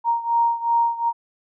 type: beating tone pair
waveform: sine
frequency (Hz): 932.3 / 935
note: A#5 / A#5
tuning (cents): 0 / +5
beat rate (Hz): 2.7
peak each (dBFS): -19 / -22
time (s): 0.04-1.13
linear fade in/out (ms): 50
effects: none